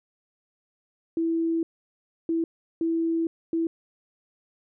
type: tone bursts at uneven times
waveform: sine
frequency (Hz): 329.6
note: E4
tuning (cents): 0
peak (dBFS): -22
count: 4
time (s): 1.17-1.63 / 2.29-2.44 / 2.81-3.27 / 3.53-3.67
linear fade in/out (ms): 2
effects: none